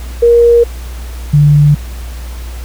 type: tone pair in turn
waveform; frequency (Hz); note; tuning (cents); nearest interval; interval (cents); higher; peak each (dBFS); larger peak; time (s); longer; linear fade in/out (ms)
sine; 471.7 / 147.04; A#4 / D3; +20 / +2; octave + minor sixth; 2018; first; -3; neither; 0.22-0.64 / 1.33-1.75; neither; 10
effects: added 60 Hz sine -21 dBFS peak until 2.64 s + pink hiss -34 dBFS RMS until 2.64 s